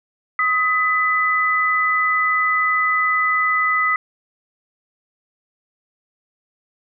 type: tone pair together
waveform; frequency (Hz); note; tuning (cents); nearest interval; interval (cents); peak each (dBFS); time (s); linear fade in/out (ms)
sine; 1258.9 / 1996; D#6 / B6; +20 / +18; minor sixth; 798; -18; 0.39-3.96; 2
effects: none